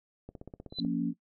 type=click train; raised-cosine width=2 ms; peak=-30 dBFS; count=10; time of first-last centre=0.29-0.849 s; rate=16.1 Hz
type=tone with exponential growth; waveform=sine; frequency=4015 Hz; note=B7; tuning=28 cents sharp; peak=-28 dBFS; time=0.7-0.8 s; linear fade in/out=1 ms; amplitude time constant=20 ms
type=chord; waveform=sine; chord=Bb minor; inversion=second; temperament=just; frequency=174.81 / 233.1 / 279.7 Hz; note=F3 / Bb3 / Db4; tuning=+2 / 0 / +16 cents; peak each=-33 / -32 / -31 dBFS; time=0.78-1.14 s; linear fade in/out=50 ms
effects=noise-tail reverb RT60 0.1 s tail -19 dB re dry